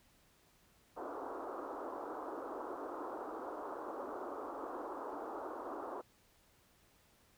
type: band-pass noise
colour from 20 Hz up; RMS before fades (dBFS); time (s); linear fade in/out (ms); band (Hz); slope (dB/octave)
pink; -44; 0.96-6.02; 20; 290 to 1300; 48
effects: pink hiss -69 dBFS RMS until 7.37 s